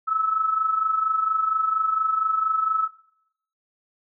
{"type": "tone with amplitude modulation", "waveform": "sine", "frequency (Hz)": 1301, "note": "E6", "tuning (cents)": -23, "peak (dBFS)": -17, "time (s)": [0.07, 2.88], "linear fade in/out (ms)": 20, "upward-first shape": "sine", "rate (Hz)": 24.3, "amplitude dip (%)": 70, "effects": ["noise-tail reverb RT60 0.7 s tail -18 dB re dry"]}